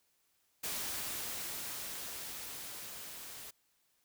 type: noise with level ramp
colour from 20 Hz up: white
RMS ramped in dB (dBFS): -38 to -48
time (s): 0.63-3.51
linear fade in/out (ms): 10
effects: white hiss -75 dBFS RMS until 4.04 s